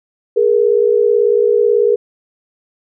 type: tone pair together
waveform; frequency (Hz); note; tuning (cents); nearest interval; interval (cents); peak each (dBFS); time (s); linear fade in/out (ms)
sine; 415.8 / 474; G#4 / A#4; +2 / +29; major second; 227; -12; 0.36-1.96; 10
effects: none